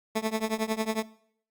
15% pulse tone with tremolo, 220 Hz, A3, in tune, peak -17 dBFS, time 0.15-1.03 s, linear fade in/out 10 ms, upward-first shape triangle, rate 11 Hz, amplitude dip 100%, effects noise-tail reverb RT60 0.6 s tail -19 dB re dry + Opus 48 kbps

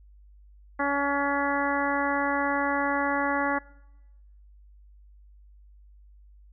harmonic tone, 282.3 Hz, C#4, 32 cents sharp, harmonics 1 / 2 / 3 / 4 / 5 / 6 / 7, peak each -30 / -31 / -30 / -31 / -33 / -32 / -35 dBFS, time 0.79-3.59 s, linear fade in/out 10 ms, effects noise-tail reverb RT60 1.0 s tail -23 dB re dry + added 50 Hz sine -50 dBFS peak until 6.52 s

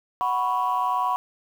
sine chord, F# suspended fourth, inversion none, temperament equal, 740 / 987.8 / 1108.7 Hz, F#5 / B5 / C#6, 0 / 0 / 0 cents, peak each -26 / -23 / -25 dBFS, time 0.21-1.16 s, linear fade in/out 0 ms, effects tanh soft clip ceiling -15 dBFS + 8-bit

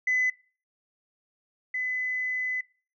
sine tone pair in turn, 2012 / 2012 Hz, B6 / B6, +32 / +32 cents, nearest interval unison, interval 0 cents, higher neither, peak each -21 / -27 dBFS, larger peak first, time 0.07-0.3 / 1.74-2.61 s, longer second, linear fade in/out 5 ms, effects noise-tail reverb RT60 0.4 s tail -21 dB re dry + tanh soft clip ceiling -18 dBFS

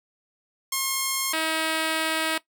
5% pulse tone pair in turn, 1073 / 319 Hz, C6 / D#4, +43 / +43 cents, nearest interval octave + major sixth, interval 2100 cents, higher first, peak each -12 dBFS, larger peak neither, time 0.72-1.33 / 1.33-2.38 s, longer second, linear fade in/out 5 ms, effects noise-tail reverb RT60 0.1 s tail -17 dB re dry

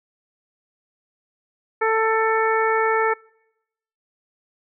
harmonic tone, 443.8 Hz, A4, 15 cents sharp, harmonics 1 / 2 / 3 / 4 / 5, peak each -20 / -23 / -24 / -26 / -29 dBFS, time 1.81-3.14 s, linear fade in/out 10 ms, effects noise-tail reverb RT60 0.9 s tail -26 dB re dry

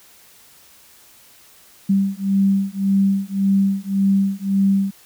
sine beating tone pair, 195 / 196.8 Hz, G3 / G3, -9 / +7 cents, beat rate 1.8 Hz, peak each -18 dBFS, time 1.89-4.91 s, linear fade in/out 10 ms, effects white hiss -49 dBFS RMS until 5.05 s

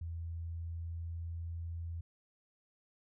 sine tone with pitch glide, 83.3 to 83.93 Hz, E2 to E2, +19 to +32 cents, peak -38 dBFS, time 0.01-2.01 s, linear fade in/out 5 ms, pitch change +13 cents, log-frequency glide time 0.11-1.5 s, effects none

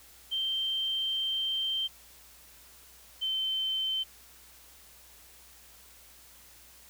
sine tone pair in turn, 3136 / 3089 Hz, G7 / G7, 0 / -26 cents, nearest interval unison, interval 26 cents, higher first, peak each -28 dBFS, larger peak neither, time 0.31-1.88 / 3.21-4.04 s, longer first, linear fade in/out 20 ms, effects added 60 Hz sine -63 dBFS peak until 6.89 s + white hiss -55 dBFS RMS until 6.89 s

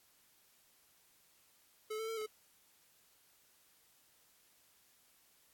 square tone with pitch steps, 432.2 / 443.9 / 450.9 / 430.6 Hz, A4 / A4 / A4 / A4, -31 / +15 / +42 / -37 cents, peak -39 dBFS, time 1.9-2.264 s, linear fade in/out 10 ms, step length 91 ms, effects white hiss -69 dBFS RMS until 5.53 s + AAC 64 kbps

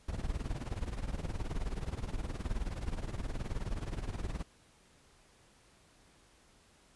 brown noise with tremolo, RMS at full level -33 dBFS, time 0.08-4.43 s, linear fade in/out 5 ms, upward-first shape triangle, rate 19 Hz, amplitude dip 90%, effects pink hiss -64 dBFS RMS until 6.95 s + resampled to 24000 Hz

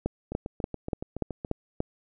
two click trains, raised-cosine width 2 ms, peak -13 / -20 dBFS, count 7 / 9, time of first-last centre 0.06-1.804 / 0.32-1.448 s, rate 3.44 / 7.09 Hz, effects none

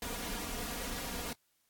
pink noise with comb filter, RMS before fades -39 dBFS, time 0.02-1.33 s, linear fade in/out 2 ms, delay 4.2 ms, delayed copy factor +0.75, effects white hiss -75 dBFS RMS until 1.69 s + AAC 64 kbps

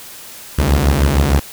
sawtooth beating tone pair, 67.1 / 73.6 Hz, C2 / D2, +44 / +4 cents, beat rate 6.5 Hz, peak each -10 dBFS, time 0.58-1.4 s, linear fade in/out 10 ms, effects white hiss -35 dBFS RMS until 1.52 s

